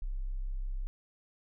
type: tone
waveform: sine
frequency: 32.75 Hz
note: C1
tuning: 2 cents sharp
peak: -32 dBFS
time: 0.02-0.87 s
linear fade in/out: 0 ms
effects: none